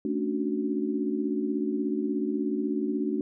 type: chord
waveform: sine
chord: D major seventh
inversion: second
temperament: equal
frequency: 220 / 277.2 / 293.7 / 370 Hz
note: A3 / C#4 / D4 / F#4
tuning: 0 / 0 / 0 / 0 cents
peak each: -31 / -32 / -30 / -32 dBFS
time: 0.05-3.21 s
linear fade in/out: 2 ms
effects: none